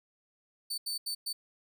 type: tone bursts at uneven times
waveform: sawtooth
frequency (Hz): 4537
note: C#8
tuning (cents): +39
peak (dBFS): -30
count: 4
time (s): 0.7-0.78 / 0.86-0.98 / 1.06-1.15 / 1.26-1.33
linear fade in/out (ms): 10
effects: none